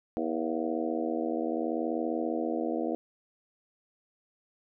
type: harmonic tone with a mistuned harmonic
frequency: 80.7 Hz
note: E2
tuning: 36 cents flat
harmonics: 3 / 4 / 5 / 6 / 7 / 8 / 9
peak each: -35 / -32 / -39 / -35 / -39 / -38 / -41 dBFS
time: 0.17-2.95 s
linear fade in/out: 0 ms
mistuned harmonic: 8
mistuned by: +68 cents
effects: none

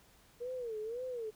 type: tone with vibrato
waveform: sine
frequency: 468 Hz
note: A#4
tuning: 7 cents sharp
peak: -37 dBFS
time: 0.4-1.31 s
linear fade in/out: 20 ms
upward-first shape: sine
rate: 1.9 Hz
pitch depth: 160 cents each way
effects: pink hiss -64 dBFS RMS until 1.35 s

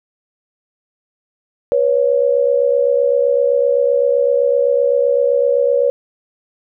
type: tone pair together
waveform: sine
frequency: 487.9 / 555.7 Hz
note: B4 / C#5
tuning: -21 / +4 cents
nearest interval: major second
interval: 225 cents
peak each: -14 dBFS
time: 1.72-5.9 s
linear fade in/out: 0 ms
effects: none

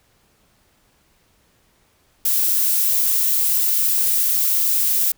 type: noise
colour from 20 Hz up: violet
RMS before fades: -18 dBFS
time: 2.25-5.12 s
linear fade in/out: 5 ms
effects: pink hiss -60 dBFS RMS until 5.17 s

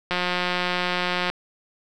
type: click train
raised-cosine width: 0.3 ms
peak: -8 dBFS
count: 214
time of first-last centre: 0.11-1.3 s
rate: 179 Hz
effects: none

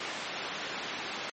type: band-pass noise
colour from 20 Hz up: white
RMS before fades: -38 dBFS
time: 0-1.3 s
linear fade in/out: 5 ms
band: 200 to 3000 Hz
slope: 12 dB/octave
effects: MP3 32 kbps

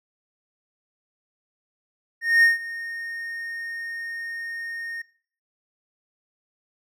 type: tone with ADSR envelope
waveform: triangle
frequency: 1845 Hz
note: A#6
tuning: 18 cents flat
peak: -10 dBFS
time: 2.21-5.02 s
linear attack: 220 ms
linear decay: 150 ms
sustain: -18 dB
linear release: 6 ms
effects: noise-tail reverb RT60 0.5 s tail -21 dB re dry

